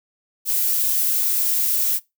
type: noise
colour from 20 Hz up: violet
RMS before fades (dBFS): -20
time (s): 0.45-2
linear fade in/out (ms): 50
effects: noise-tail reverb RT60 0.2 s tail -21 dB re dry

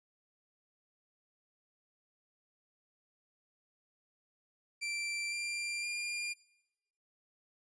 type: tone with pitch steps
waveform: sawtooth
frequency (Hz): 2349 / 2376 / 2404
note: D7 / D7 / D7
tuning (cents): 0 / +20 / +40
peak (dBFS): -32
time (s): 4.81-6.34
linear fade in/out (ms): 20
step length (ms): 510
effects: noise-tail reverb RT60 1.0 s tail -23 dB re dry + resampled to 22050 Hz

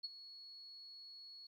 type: tone with ADSR envelope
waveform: sine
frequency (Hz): 4356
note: C#8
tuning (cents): -31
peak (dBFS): -38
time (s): 0.03-1.47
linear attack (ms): 17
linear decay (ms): 26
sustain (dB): -14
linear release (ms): 7
effects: 13-bit

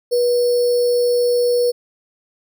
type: tone with sample-and-hold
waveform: sine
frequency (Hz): 486.1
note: B4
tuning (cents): -28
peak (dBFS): -13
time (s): 0.11-1.72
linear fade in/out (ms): 20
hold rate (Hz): 4900
effects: none

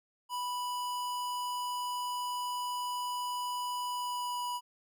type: tone with pitch glide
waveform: square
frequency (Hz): 986 to 979.2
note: B5 to B5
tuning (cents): -3 to -15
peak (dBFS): -34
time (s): 0.29-4.61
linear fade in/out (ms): 50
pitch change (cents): -12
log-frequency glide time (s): 3.88-4.48
effects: none

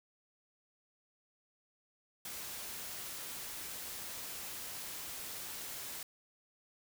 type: noise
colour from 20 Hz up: white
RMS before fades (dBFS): -44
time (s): 2.25-6.03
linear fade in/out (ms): 2
effects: none

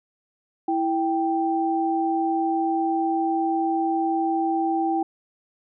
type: tone pair together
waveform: sine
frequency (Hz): 329.2 / 784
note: E4 / G5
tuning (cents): -2 / 0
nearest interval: octave + minor third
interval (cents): 1502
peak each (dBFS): -23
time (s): 0.68-5.03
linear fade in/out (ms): 5
effects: none

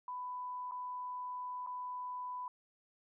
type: tone with dropouts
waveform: sine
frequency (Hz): 996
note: B5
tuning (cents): +14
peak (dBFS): -39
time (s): 0.08-2.48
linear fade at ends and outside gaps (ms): 2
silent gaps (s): 0.712-0.719 / 1.664-1.671
effects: none

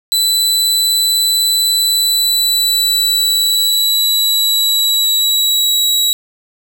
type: tone with pitch glide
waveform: sawtooth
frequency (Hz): 3988 to 3881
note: B7 to B7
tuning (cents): +16 to -31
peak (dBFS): -8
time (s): 0.12-6.13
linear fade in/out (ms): 0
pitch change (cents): -47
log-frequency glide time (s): 1.65-5.89
effects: 7-bit

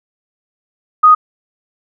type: tone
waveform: sine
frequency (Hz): 1244.5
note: D#6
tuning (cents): 0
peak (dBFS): -3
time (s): 1.03-1.15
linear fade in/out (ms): 10
effects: none

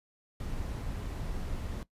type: noise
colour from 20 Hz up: brown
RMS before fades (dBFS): -36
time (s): 0.4-1.83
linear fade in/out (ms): 2
effects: noise-tail reverb RT60 0.1 s tail -18 dB re dry + resampled to 32000 Hz

